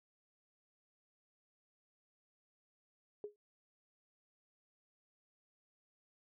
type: tone with exponential decay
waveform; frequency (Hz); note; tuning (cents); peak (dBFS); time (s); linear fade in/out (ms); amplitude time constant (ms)
sine; 415.3; G#4; 0; -37; 3.24-3.36; 1; 24
effects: none